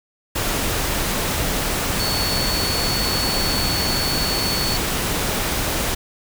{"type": "tone in noise", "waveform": "sine", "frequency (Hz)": 4435, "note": "C#8", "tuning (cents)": 0, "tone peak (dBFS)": -23, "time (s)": [1.99, 4.77], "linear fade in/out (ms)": 10, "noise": "pink", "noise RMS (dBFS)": -22, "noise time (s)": [0.35, 5.95], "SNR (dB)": -4, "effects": []}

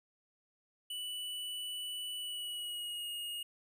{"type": "tone with pitch glide", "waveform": "square", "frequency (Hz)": [2966, 2865], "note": ["F#7", "F7"], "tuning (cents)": [4, 44], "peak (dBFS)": -39, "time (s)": [0.9, 3.43], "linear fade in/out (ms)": 5, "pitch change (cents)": -60, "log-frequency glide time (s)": [2.17, 3.09], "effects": []}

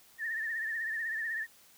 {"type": "tone with vibrato", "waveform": "sine", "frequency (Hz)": 1800, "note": "A6", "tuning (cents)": 39, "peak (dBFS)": -32, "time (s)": [0.18, 1.47], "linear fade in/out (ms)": 50, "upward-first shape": "triangle", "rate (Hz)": 16, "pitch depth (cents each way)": 88, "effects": ["white hiss -60 dBFS RMS until 1.77 s"]}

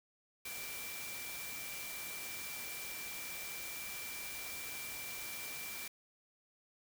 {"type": "tone in noise", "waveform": "sine", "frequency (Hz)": 2349, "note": "D7", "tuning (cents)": 0, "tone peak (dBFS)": -47, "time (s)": [0.45, 5.88], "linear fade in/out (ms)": 5, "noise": "white", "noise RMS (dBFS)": -45, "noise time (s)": [0.45, 5.88], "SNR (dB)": -5, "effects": []}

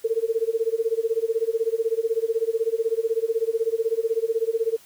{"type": "tone with tremolo", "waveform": "sine", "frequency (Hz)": 452.4, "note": "A4", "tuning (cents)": 48, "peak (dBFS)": -17, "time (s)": [0.04, 4.77], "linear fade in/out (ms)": 10, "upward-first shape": "sine", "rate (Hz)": 16, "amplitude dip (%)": 95, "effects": ["white hiss -52 dBFS RMS until 4.85 s"]}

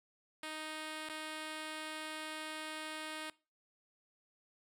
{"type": "tone with dropouts", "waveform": "5% pulse", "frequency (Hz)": 311.1, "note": "D#4", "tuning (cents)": 0, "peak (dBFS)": -30, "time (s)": [0.43, 3.3], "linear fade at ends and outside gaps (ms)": 1, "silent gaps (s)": [1.089, 1.097], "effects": ["noise-tail reverb RT60 0.3 s tail -21 dB re dry", "low-pass 12000 Hz 12 dB/octave"]}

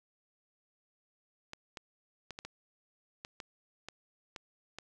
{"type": "clicks", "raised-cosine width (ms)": 0.2, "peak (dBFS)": -25, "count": 10, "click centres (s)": [1.534, 1.772, 2.307, 2.389, 2.45, 3.249, 3.402, 3.886, 4.362, 4.786], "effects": []}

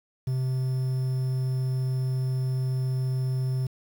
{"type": "tone with quantisation", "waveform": "triangle", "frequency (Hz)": 129.6, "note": "C3", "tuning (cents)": -16, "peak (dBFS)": -22, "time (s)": [0.27, 3.67], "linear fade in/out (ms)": 5, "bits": 8, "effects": []}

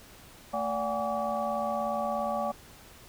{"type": "tone cluster", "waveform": "sine", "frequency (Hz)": [223.4, 579, 737, 814, 1146], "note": ["A3", "D5", "F#5", "G#5", "D6"], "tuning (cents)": [27, -25, -7, -35, -43], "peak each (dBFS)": [-37, -32, -34, -35, -35], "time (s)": [0.53, 2.52], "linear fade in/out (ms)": 10, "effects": ["pink hiss -52 dBFS RMS until 3.08 s"]}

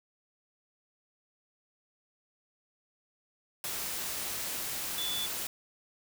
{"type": "tone in noise", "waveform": "sine", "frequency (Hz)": 3463, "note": "A7", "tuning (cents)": -28, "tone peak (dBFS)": -33, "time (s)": [4.98, 5.26], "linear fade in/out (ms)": 2, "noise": "white", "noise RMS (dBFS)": -36, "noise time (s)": [3.64, 5.47], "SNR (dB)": 0, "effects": []}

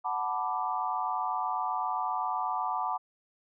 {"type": "chord", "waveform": "sine", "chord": "B minor seventh", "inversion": "second", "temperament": "equal", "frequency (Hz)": [740, 880, 987.8, 1174.7], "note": ["F#5", "A5", "B5", "D6"], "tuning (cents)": [0, 0, 0, 0], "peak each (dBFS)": -34, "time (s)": [0.04, 2.98], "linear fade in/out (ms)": 20, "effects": []}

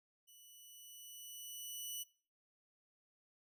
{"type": "tone with level ramp", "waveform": "10% pulse", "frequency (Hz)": 2960, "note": "F#7", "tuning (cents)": 0, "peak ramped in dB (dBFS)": [-52, -33], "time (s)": [0.27, 2.04], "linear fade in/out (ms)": 20, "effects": ["noise-tail reverb RT60 0.4 s tail -20 dB re dry"]}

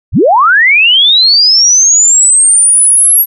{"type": "linear sweep", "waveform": "sine", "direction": "up", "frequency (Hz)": [32.09, 11580], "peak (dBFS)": -3, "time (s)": [0.12, 3.26], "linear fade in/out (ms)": 50, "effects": []}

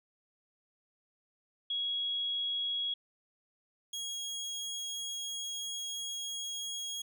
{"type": "tone pair in turn", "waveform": ["sine", "25% pulse"], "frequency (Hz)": [3322, 3299], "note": ["G#7", "G#7"], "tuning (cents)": [0, -12], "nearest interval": "unison", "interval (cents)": 12, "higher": "first", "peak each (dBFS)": [-31, -33], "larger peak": "first", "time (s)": [[1.7, 2.94], [3.93, 7.02]], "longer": "second", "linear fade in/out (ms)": 5, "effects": []}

